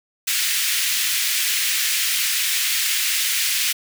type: high-pass noise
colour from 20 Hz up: pink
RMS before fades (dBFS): -21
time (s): 0.27-3.73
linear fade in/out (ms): 10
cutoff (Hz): 2000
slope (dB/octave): 24
effects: none